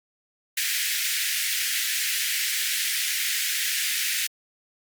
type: high-pass noise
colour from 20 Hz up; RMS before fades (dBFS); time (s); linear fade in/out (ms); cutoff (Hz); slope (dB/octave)
pink; -26; 0.57-4.27; 5; 1700; 48
effects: Opus 48 kbps